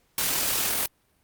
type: noise with amplitude modulation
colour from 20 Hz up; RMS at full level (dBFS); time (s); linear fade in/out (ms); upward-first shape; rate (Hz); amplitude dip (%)
white; -24; 0.18-0.86; 2; sine; 40.3; 35
effects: pink hiss -67 dBFS RMS until 1.23 s + Opus 48 kbps